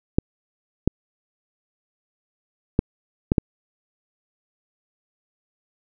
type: clicks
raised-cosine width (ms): 3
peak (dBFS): -3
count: 5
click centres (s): 0.185 / 0.876 / 2.791 / 3.319 / 3.382
effects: none